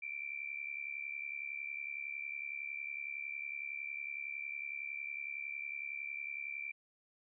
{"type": "tone with amplitude modulation", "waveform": "sine", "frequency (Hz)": 2349, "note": "D7", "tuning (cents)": 0, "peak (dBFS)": -36, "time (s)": [0.02, 6.72], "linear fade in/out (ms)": 10, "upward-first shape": "sine", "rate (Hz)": 70.9, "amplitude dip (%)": 80, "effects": []}